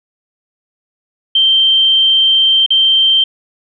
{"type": "tone with dropouts", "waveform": "sine", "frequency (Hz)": 3136, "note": "G7", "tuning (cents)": 0, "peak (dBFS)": -7, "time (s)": [1.35, 3.24], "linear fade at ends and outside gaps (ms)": 5, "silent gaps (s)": [2.663, 2.704], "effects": []}